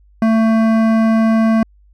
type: tone with hard clipping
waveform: sine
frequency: 223.2 Hz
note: A3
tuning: 25 cents sharp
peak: -12 dBFS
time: 0.22-1.63 s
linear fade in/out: 2 ms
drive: 14 dB
effects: added 50 Hz sine -46 dBFS peak until 1.93 s